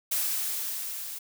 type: noise with level ramp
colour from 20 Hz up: blue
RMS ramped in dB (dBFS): -27 to -38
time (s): 0.11-1.19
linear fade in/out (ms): 10
effects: none